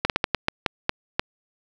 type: slowing click train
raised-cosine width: 0.3 ms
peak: -3 dBFS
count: 9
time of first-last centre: 0.05-1.195 s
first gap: 48 ms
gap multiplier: 1.3
effects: none